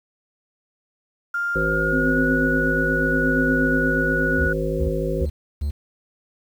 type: tone with pitch glide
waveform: sine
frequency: 1400 to 1463.7 Hz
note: F6 to F#6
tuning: +4 to -19 cents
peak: -21 dBFS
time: 1.34-4.53 s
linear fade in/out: 5 ms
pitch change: +77 cents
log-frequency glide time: 1.58-2.23 s
type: harmonic tone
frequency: 53.3 Hz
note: G#1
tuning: 46 cents sharp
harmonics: 1 / 3 / 5 / 7 / 9 / 10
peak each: -27 / -27 / -32 / -27 / -29 / -28 dBFS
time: 1.55-5.26 s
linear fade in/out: 10 ms
type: tone with tremolo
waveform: sine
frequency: 258.1 Hz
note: C4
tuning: 23 cents flat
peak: -20 dBFS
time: 1.92-4.45 s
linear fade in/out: 10 ms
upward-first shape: sine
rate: 0.78 Hz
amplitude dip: 55%
type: tone bursts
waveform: triangle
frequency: 72.7 Hz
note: D2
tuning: 17 cents flat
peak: -19 dBFS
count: 4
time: 4.38-5.71 s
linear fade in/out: 10 ms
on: 100 ms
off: 310 ms
effects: 8-bit